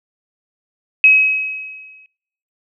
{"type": "tone with exponential decay", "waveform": "sine", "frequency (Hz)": 2550, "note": "D#7", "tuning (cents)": 42, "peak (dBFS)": -4, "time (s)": [1.04, 2.06], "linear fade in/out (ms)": 1, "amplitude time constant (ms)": 220, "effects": ["noise-tail reverb RT60 0.8 s tail -24 dB re dry"]}